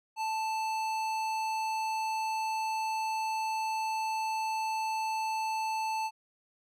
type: tone with tanh clipping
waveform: sine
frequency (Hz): 880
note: A5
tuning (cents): 0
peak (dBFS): -32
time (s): 0.16-6.11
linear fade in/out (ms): 50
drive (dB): 18
effects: none